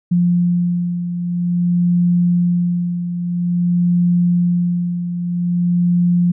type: beating tone pair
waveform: sine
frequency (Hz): 175.2 / 175.7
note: F3 / F3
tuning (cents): +6 / +11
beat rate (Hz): 0.5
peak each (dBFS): -14 / -21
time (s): 0.11-6.32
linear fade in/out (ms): 10
effects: none